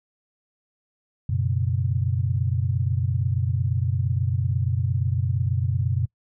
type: tone cluster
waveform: sine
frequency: 92.3 / 120.7 / 138.4 Hz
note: F#2 / B2 / C#3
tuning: -4 / -39 / -2 cents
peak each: -24 / -24 / -28 dBFS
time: 1.29-6.06 s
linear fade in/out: 5 ms
effects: noise-tail reverb RT60 0.1 s tail -23 dB re dry